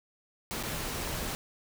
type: noise with dropouts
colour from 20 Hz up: pink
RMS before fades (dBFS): -35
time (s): 0.51-1.35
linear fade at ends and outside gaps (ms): 0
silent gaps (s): 0.628-0.635
effects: none